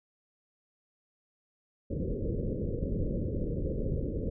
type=low-pass noise; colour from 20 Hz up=pink; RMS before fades=-32 dBFS; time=1.9-4.3 s; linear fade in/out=10 ms; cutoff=560 Hz; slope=96 dB/octave; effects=none